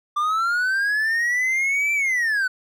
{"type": "linear two-way sweep", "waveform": "triangle", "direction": "up then down", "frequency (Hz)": [1174.7, 2349, 1476], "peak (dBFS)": -17, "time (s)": [0.16, 2.48], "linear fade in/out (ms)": 10, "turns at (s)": 1.93, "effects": []}